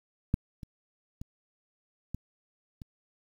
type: clicks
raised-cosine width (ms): 5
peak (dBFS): -12 / -29 / -27 / -22 / -30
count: 5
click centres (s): 0.341 / 0.632 / 1.215 / 2.146 / 2.818
effects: 9-bit